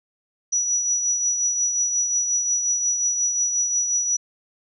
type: tone with tremolo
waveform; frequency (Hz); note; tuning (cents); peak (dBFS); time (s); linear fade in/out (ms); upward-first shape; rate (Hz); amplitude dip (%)
sine; 5870; F#8; -15; -17; 0.52-4.17; 10; triangle; 5.6; 50
effects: none